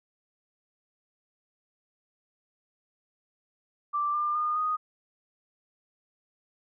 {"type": "tone with pitch steps", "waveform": "sine", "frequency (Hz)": [1174.7, 1196.6, 1218.9, 1241.7], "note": ["D6", "D6", "D#6", "D#6"], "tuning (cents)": [0, 32, -36, -4], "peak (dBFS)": -25, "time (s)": [3.93, 4.77], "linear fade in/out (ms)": 20, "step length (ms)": 210, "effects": []}